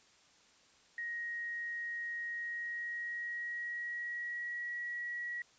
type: tone with pitch glide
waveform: sine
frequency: 1881 to 1920.5 Hz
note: A#6 to B6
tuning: +15 to -49 cents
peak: -37 dBFS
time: 0.98-5.42 s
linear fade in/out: 2 ms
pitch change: +36 cents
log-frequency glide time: 2.27-4.76 s
effects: white hiss -65 dBFS RMS until 5.58 s + resampled to 16000 Hz